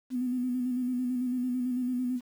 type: tone with vibrato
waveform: sine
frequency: 250.1 Hz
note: B3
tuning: 22 cents sharp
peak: -27 dBFS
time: 0.1-2.21 s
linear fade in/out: 50 ms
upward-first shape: square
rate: 9 Hz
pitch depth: 33 cents each way
effects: 9-bit